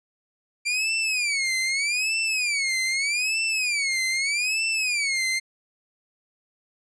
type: tone with vibrato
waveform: sawtooth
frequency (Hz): 2349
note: D7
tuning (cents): 0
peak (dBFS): -19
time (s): 0.65-5.4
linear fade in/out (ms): 20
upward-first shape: sine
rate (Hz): 0.81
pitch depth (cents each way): 220
effects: resampled to 22050 Hz